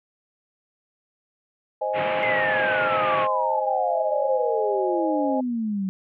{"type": "chord", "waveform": "sine", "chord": "Ab major", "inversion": "first", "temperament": "equal", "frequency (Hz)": [523.3, 622.3, 830.6], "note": ["C5", "Eb5", "Ab5"], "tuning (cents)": [0, 0, 0], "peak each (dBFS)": -27, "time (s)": [1.81, 5.41], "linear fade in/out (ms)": 10}
{"type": "band-pass noise", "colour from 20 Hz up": "white", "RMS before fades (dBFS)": -29, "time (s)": [1.93, 3.28], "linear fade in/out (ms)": 50, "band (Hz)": [100, 2800], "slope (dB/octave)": 48}
{"type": "exponential sweep", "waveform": "sine", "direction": "down", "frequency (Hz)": [2103, 186.5], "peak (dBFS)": -23, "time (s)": [2.23, 5.89], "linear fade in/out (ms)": 0}
{"effects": []}